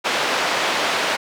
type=band-pass noise; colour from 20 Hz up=pink; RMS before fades=-21 dBFS; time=0.04-1.17 s; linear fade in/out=20 ms; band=520 to 4200 Hz; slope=12 dB/octave; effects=none